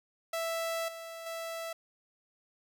sawtooth tone with level steps, 660 Hz, E5, 2 cents sharp, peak -28 / -38 / -33 dBFS, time 0.33-1.73 s, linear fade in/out 5 ms, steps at 0.88 / 1.26 s, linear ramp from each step 5 ms, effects none

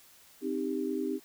sine chord, C minor, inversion none, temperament equal with one note detuned, 261.6 / 311.1 / 395.6 Hz, C4 / Eb4 / G4, 0 / 0 / +16 cents, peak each -34 dBFS, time 0.41-1.2 s, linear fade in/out 50 ms, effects white hiss -58 dBFS RMS until 1.24 s

